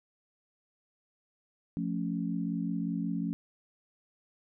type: chord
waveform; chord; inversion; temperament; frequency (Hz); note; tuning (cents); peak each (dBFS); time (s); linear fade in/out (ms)
sine; F augmented; none; equal; 174.61 / 220 / 277.2; F3 / A3 / C#4; 0 / 0 / 0; -33 / -35 / -35; 1.77-3.33; 0
effects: none